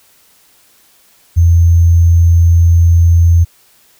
sine tone with sample-and-hold, 84.7 Hz, E2, 48 cents sharp, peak -4 dBFS, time 1.36-3.45 s, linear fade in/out 20 ms, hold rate 6300 Hz, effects white hiss -49 dBFS RMS until 3.99 s

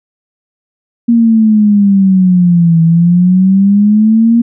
sine exponential two-way sweep, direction down then up, 236.4 to 163.2 to 236.4 Hz, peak -4 dBFS, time 1.08-4.42 s, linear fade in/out 10 ms, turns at 2.82 s, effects none

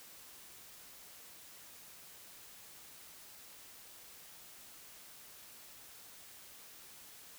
silence, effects white hiss -55 dBFS RMS until 7.38 s

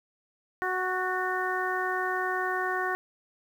harmonic tone with a mistuned harmonic, 370 Hz, F#4, in tune, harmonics 1 / 2 / 3 / 4 / 5, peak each -33 / -33 / -33 / -33 / -33 dBFS, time 0.62-2.95 s, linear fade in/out 0 ms, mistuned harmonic 5, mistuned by -26 cents, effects 9-bit

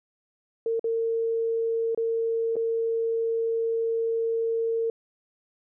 sine tone with dropouts, 455.8 Hz, A#4, 39 cents flat, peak -23 dBFS, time 0.66-4.9 s, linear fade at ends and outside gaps 2 ms, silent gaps 0.795-0.842 / 1.948-1.975 / 2.557-2.565 s, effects none

